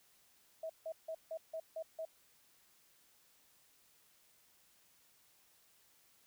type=tone bursts; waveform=sine; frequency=644 Hz; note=E5; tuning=41 cents flat; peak=-39 dBFS; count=7; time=0.63-2.052 s; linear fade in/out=5 ms; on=66 ms; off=160 ms; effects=white hiss -69 dBFS RMS until 6.26 s